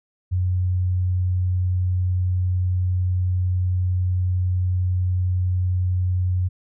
sine tone, 91.1 Hz, F#2, 26 cents flat, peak -18 dBFS, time 0.31-6.49 s, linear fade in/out 20 ms, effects none

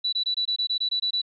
sine tone bursts, 3951 Hz, B7, in tune, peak -22 dBFS, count 11, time 0.04-1.217 s, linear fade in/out 10 ms, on 87 ms, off 22 ms, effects none

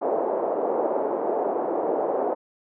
pink band-pass noise, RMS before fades -25 dBFS, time 0.01-2.35 s, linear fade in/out 20 ms, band 380 to 760 Hz, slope 24 dB/octave, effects none

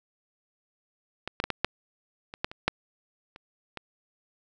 clicks, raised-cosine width 0.3 ms, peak -16 / -10 / -11 / -11 / -6 / -23 / -10 / -24 / -6 / -29 / -20 dBFS, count 11, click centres 1.276 / 1.401 / 1.44 / 1.503 / 1.646 / 2.339 / 2.445 / 2.515 / 2.68 / 3.361 / 3.773 s, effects none

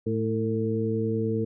harmonic tone with a mistuned harmonic, 110 Hz, A2, in tune, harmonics 1 / 2 / 3 / 4, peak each -29 / -29 / -32 / -28 dBFS, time 0.06-1.45 s, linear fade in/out 10 ms, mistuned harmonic 4, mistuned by +36 cents, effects none

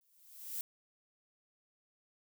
violet noise with exponential growth, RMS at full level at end -37 dBFS, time 0.01-0.61 s, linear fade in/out 1 ms, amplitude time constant 130 ms, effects none

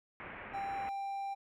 white low-pass noise, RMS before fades -47 dBFS, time 0.2-0.89 s, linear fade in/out 0 ms, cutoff 2400 Hz, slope 48 dB/octave
triangle tone, 790 Hz, G5, 13 cents sharp, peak -34 dBFS, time 0.53-1.35 s, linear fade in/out 20 ms
effects none

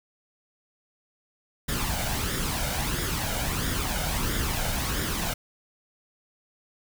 pink noise with flanger, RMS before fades -28 dBFS, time 1.68-5.34 s, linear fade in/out 10 ms, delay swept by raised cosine 0.57 to 1.37 ms, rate 1.5 Hz, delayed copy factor +0.55, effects none

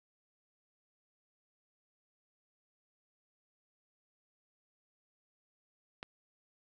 click, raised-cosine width 0.3 ms, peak -25 dBFS, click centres 6.029 s, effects none

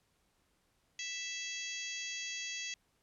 harmonic tone, 659.3 Hz, E5, in tune, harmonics 3 / 4 / 5 / 6 / 7 / 8 / 9 / 10, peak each -46 / -44 / -45 / -53 / -48 / -54 / -49 / -45 dBFS, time 0.99-2.74 s, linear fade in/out 2 ms, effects pink hiss -75 dBFS RMS until 3.02 s + low-pass 12000 Hz 12 dB/octave

